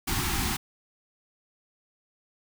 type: band-stop noise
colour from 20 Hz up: pink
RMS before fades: -28 dBFS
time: 0.07-0.57 s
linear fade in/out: 10 ms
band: 400 to 740 Hz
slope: 96 dB/octave
effects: none